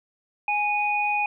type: tone pair together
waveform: sine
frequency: 830.6 / 2476 Hz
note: G#5 / D#7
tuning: 0 / -9 cents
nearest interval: octave + perfect fifth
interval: 1891 cents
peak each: -24 dBFS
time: 0.48-1.26 s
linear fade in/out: 2 ms
effects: none